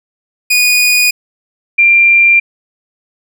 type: tone pair in turn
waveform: sawtooth / sine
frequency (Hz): 2465 / 2378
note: D#7 / D7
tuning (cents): -17 / +21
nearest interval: minor second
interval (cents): 62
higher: first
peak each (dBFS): -4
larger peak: neither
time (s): 0.5-1.11 / 1.78-2.4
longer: second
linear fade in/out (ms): 10
effects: none